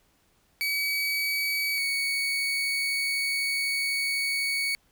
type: tone pair in turn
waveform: 30% pulse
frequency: 2271 / 2232 Hz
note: C#7 / C#7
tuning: +41 / +11 cents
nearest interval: unison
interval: 30 cents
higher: first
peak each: -23 dBFS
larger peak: neither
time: 0.61-1.78 / 1.78-4.75 s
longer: second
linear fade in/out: 0 ms
effects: pink hiss -66 dBFS RMS until 4.91 s